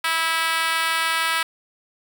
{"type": "tone with high-pass filter", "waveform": "5% pulse", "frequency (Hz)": 326.4, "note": "E4", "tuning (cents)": -17, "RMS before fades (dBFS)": -22, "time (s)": [0.04, 1.43], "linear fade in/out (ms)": 5, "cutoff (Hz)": 1200, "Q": 1.7, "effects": ["7-bit"]}